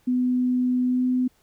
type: tone with pitch glide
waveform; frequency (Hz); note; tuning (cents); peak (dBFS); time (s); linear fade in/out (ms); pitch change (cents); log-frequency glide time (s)
sine; 250.5 to 252.8; B3 to B3; +25 to +41; -19; 0.07-1.28; 10; +16; 0.85-1.05
effects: pink hiss -63 dBFS RMS until 1.42 s